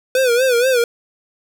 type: tone with vibrato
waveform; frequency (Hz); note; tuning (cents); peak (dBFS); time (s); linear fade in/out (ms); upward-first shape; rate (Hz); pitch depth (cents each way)
square; 498.2; B4; +15; -13; 0.15-0.84; 2; sine; 4.2; 110
effects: none